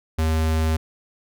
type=tone; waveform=square; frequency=79.6 Hz; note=D#2; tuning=40 cents sharp; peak=-19 dBFS; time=0.18-0.77 s; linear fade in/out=10 ms; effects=none